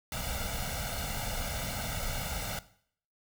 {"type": "noise with comb filter", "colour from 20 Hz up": "pink", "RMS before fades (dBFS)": -35, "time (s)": [0.12, 2.59], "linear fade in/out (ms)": 2, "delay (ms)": 1.4, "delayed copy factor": 0.85, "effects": ["noise-tail reverb RT60 0.6 s tail -17 dB re dry"]}